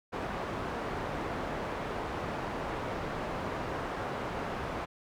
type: low-pass noise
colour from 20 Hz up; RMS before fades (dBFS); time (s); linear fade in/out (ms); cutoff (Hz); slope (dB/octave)
white; -36; 0.12-4.86; 20; 1000; 12
effects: none